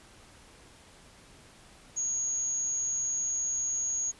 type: tone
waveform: sine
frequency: 6645 Hz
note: G#8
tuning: in tune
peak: -28 dBFS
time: 1.96-4.12 s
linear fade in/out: 20 ms
effects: pink hiss -55 dBFS RMS until 4.19 s + resampled to 24000 Hz